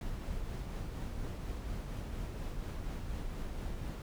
brown noise with tremolo, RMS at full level -38 dBFS, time 0.01-4.02 s, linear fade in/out 2 ms, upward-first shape triangle, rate 4.2 Hz, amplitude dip 30%, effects none

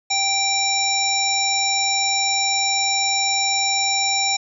harmonic tone, 784 Hz, G5, in tune, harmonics 1 / 3 / 5 / 7 / 9, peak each -24 / -24 / -24 / -24 / -24 dBFS, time 0.1-4.37 s, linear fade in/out 10 ms, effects none

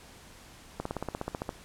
slowing click train, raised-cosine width 1 ms, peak -18 dBFS, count 12, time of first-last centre 0.8-1.492 s, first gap 54 ms, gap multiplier 1.03, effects pink hiss -52 dBFS RMS until 1.64 s + low-pass 11000 Hz 12 dB/octave

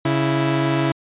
sawtooth tone pair together, 138.96 / 329.6 Hz, C#3 / E4, +5 / 0 cents, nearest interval octave + minor third, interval 1495 cents, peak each -16 dBFS, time 0.05-0.92 s, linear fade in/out 5 ms, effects resampled to 8000 Hz

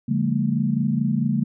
sine tone cluster, 142.9 / 174.9 / 203.8 / 228.3 Hz, D3 / F3 / G#3 / A#3, -47 / +3 / -32 / -36 cents, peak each -24 / -28 / -24 / -23 dBFS, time 0.08-1.44 s, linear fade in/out 10 ms, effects none

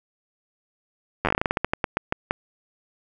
slowing click train, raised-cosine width 0.5 ms, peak -6 dBFS, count 18, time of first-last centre 1.25-2.309 s, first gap 10 ms, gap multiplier 1.2, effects none

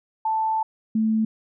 sine tone pair in turn, 881 / 219.8 Hz, A5 / A3, +2 / -2 cents, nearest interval 2 octaves, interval 2404 cents, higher first, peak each -20 / -18 dBFS, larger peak second, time 0.25-0.63 / 0.95-1.25 s, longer first, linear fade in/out 5 ms, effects none

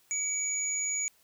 sine tone pair together, 2279 / 6829 Hz, C#7 / G#8, +47 / +47 cents, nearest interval octave + perfect fifth, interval 1900 cents, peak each -37 / -29 dBFS, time 0.11-1.08 s, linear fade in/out 0 ms, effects white hiss -65 dBFS RMS until 1.23 s

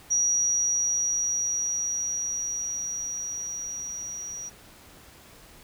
sine tone with level ramp, 5770 Hz, F#8, 44 cents flat, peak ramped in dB -20 to -34 dBFS, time 0.1-4.5 s, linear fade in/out 20 ms, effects pink hiss -51 dBFS RMS until 5.63 s

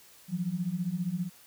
sine beating tone pair, 168.2 / 183.2 Hz, E3 / F#3, +35 / -17 cents, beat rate 15 Hz, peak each -33 / -31 dBFS, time 0.28-1.3 s, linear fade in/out 50 ms, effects white hiss -56 dBFS RMS until 1.46 s

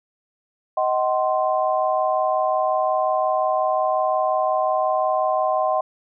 sine chord, C diminished, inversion first, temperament just, 627.9 / 753.5 / 1046.5 Hz, Eb5 / Gb5 / C6, +16 / +31 / 0 cents, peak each -21 / -22 / -24 dBFS, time 0.77-5.81 s, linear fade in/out 5 ms, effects none

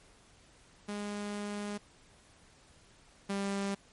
sawtooth tone pair in turn, 205.8 / 198.3 Hz, G#3 / G3, -16 / +20 cents, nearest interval minor second, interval 64 cents, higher first, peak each -32 / -28 dBFS, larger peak second, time 0.88-1.78 / 3.29-3.75 s, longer first, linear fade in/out 10 ms, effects pink hiss -61 dBFS RMS until 3.92 s + MP3 48 kbps

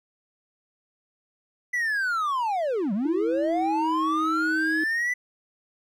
triangle linear two-way sweep, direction down then up, 2000 to 184.1 to 2000 Hz, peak -21 dBFS, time 1.73-5.14 s, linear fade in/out 10 ms, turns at 2.93 s
sine tone with pitch glide, 329.6 to 317.3 Hz, E4 to D#4, 0 to +34 cents, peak -25 dBFS, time 3.05-4.84 s, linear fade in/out 5 ms, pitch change -66 cents, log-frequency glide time 3.46-3.93 s
effects tanh soft clip ceiling -13 dBFS

